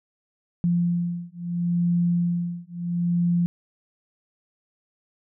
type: beating tone pair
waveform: sine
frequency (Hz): 173 / 173.74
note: F3 / F3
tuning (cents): -16 / -9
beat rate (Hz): 0.74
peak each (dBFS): -24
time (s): 0.64-3.46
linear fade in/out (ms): 0
effects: none